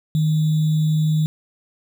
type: tone with sample-and-hold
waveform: sine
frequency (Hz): 155.56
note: D#3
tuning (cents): 0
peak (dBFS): -15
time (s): 0.15-1.26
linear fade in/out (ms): 0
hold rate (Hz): 3675
effects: none